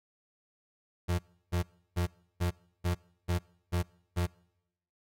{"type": "tone bursts", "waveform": "35% pulse", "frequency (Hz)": 87.9, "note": "F2", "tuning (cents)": 12, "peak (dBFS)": -25, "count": 8, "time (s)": [1.08, 4.27], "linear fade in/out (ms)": 20, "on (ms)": 110, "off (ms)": 330, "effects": ["noise-tail reverb RT60 0.9 s tail -26 dB re dry", "AAC 48 kbps"]}